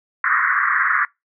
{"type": "band-pass noise", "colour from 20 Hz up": "pink", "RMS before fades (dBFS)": -18, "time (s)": [0.24, 1.05], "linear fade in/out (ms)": 2, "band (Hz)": [1100, 2000], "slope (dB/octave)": 96, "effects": ["noise-tail reverb RT60 0.2 s tail -24 dB re dry"]}